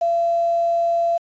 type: tone with quantisation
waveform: sine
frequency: 680 Hz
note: F5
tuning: 46 cents flat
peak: -16 dBFS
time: 0.01-1.18 s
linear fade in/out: 10 ms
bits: 7
effects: resampled to 16000 Hz